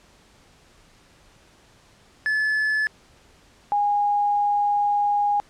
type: tone pair in turn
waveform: triangle / sine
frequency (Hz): 1727 / 820.9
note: A6 / G#5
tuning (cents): -33 / -20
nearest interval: octave + minor second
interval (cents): 1287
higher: first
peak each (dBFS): -18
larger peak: neither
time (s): 2.26-2.87 / 3.72-5.4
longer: second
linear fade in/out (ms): 0
effects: pink hiss -55 dBFS RMS until 5.49 s + low-pass 8000 Hz 12 dB/octave